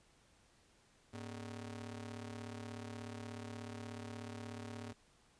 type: ring-modulated tone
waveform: sawtooth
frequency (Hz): 170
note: F3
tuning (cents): -46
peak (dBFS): -38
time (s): 1.13-4.93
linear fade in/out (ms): 10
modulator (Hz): 66.7
effects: pink hiss -69 dBFS RMS until 5.39 s + resampled to 22050 Hz